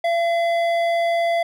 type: tone with hard clipping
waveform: sine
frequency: 679 Hz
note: F5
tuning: 49 cents flat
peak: -19 dBFS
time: 0.04-1.43 s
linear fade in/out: 5 ms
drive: 10 dB
effects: none